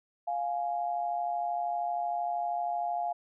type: tone pair together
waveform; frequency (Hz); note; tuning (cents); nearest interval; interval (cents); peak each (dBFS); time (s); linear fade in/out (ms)
sine; 702.1 / 835; F5 / G#5; +9 / +9; minor third; 300; -30 / -35; 0.27-3.13; 10
effects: none